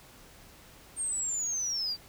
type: linear sweep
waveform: sine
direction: down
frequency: 8730 to 4600 Hz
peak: -28 dBFS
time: 0.96-1.97 s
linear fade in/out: 50 ms
effects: tanh soft clip ceiling -26 dBFS + pink hiss -54 dBFS RMS until 2.08 s